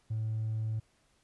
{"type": "tone with hard clipping", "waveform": "sine", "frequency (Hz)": 110, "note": "A2", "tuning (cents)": 0, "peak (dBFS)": -31, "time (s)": [0.1, 0.8], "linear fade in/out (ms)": 10, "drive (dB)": 1, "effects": ["pink hiss -70 dBFS RMS until 1.23 s", "resampled to 24000 Hz"]}